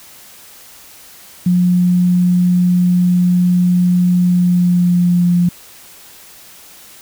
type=tone with pitch glide; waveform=sine; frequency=178.8 to 175.53 Hz; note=F3 to F3; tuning=+41 to +9 cents; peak=-9 dBFS; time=1.46-5.49 s; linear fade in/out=5 ms; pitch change=-32 cents; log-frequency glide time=4.18-5.36 s; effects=white hiss -40 dBFS RMS until 7.01 s